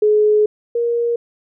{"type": "tone pair in turn", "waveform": "sine", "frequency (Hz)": [423.4, 471.3], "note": ["G#4", "A#4"], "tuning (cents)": [33, 19], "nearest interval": "major second", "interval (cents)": 186, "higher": "second", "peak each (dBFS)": [-10, -15], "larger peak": "first", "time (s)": [[0.02, 0.46], [0.75, 1.16]], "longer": "first", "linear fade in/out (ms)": 5, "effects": []}